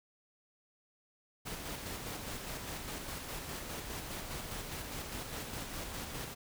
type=noise with tremolo; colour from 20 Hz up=pink; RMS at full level=-41 dBFS; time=1.45-6.35 s; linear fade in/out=20 ms; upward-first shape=square; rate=4.9 Hz; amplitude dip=30%; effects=none